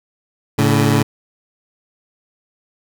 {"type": "tone pair together", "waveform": "20% pulse", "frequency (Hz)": [110, 142.08], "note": ["A2", "C#3"], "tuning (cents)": [0, 43], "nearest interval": "major third", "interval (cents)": 443, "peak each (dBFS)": -10, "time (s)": [0.58, 1.03], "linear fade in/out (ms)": 10, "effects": []}